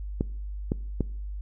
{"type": "clicks", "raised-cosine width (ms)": 3, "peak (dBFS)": -12, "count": 3, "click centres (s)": [0.209, 0.719, 1.007], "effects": ["noise-tail reverb RT60 0.6 s tail -23 dB re dry", "added 50 Hz sine -32 dBFS peak until 1.41 s"]}